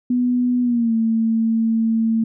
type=tone with pitch glide; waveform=sine; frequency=246.9 to 225.1 Hz; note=B3 to A3; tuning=0 to +40 cents; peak=-15 dBFS; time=0.1-2.24 s; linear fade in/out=5 ms; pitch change=-160 cents; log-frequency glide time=0.62-0.94 s; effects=none